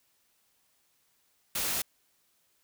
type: noise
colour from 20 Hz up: white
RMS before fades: -31 dBFS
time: 1.55-1.82 s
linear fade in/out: 5 ms
effects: white hiss -71 dBFS RMS until 2.63 s